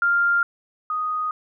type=tone pair in turn; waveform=sine; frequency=1396.9 / 1244.5 Hz; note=F6 / D#6; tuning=0 / 0 cents; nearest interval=major second; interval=200 cents; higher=first; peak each=-16 / -22 dBFS; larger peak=first; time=0.02-0.43 / 0.9-1.31 s; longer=neither; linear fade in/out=2 ms; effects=none